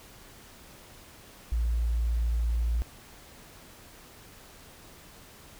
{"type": "tone", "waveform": "sine", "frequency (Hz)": 57.6, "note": "A#1", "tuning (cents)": -20, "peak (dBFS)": -23, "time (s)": [1.52, 2.82], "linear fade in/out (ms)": 0, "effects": ["tanh soft clip ceiling -20 dBFS", "pink hiss -51 dBFS RMS until 5.59 s"]}